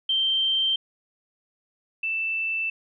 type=tone pair in turn; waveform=sine; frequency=3136 / 2655 Hz; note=G7 / E7; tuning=0 / +12 cents; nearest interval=minor third; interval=288 cents; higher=first; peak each=-20 / -24 dBFS; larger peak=first; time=0.09-0.76 / 2.03-2.7 s; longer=neither; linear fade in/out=5 ms; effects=none